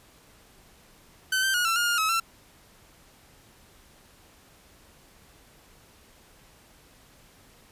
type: tone with pitch steps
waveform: sawtooth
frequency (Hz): 1527 / 1560 / 1446 / 1346 / 1422 / 1414 / 1285 / 1347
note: G6 / G6 / F#6 / E6 / F6 / F6 / E6 / E6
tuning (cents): -46 / -9 / -40 / +36 / +31 / +21 / -45 / +37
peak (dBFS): -19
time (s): 1.32-2.2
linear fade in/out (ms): 5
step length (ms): 110
effects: pink hiss -56 dBFS RMS until 7.71 s + resampled to 32000 Hz